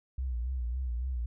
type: tone with vibrato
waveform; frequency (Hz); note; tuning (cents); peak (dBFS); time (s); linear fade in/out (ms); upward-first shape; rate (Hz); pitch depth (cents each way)
sine; 61.9; B1; +5; -30; 0.18-1.26; 5; sine; 3.6; 99
effects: none